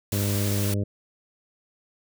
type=noise; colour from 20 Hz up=white; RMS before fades=-32 dBFS; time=0.12-0.74 s; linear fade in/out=2 ms
type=harmonic tone; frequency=101 Hz; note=G#2; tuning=48 cents flat; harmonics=1 / 2 / 3 / 4 / 5 / 6; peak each=-24 / -30 / -34 / -36 / -38 / -40 dBFS; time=0.12-0.84 s; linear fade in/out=10 ms
effects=none